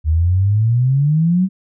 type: exponential sweep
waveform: sine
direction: up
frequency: 75.4 to 193.1 Hz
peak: -11 dBFS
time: 0.04-1.49 s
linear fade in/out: 50 ms
effects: none